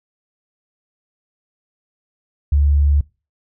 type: tone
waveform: sine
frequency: 72 Hz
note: D2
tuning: 34 cents flat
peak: -11 dBFS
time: 2.52-3.01 s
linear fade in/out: 5 ms
effects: noise-tail reverb RT60 0.3 s tail -23 dB re dry